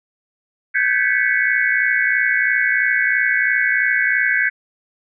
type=tone cluster; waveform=sine; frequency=1533 / 1596 / 1708 / 1971 / 2217 Hz; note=G6 / G6 / G#6 / B6 / C#7; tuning=-39 / +31 / +48 / -4 / 0 cents; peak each=-21 dBFS; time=0.74-4.5 s; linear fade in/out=20 ms; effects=none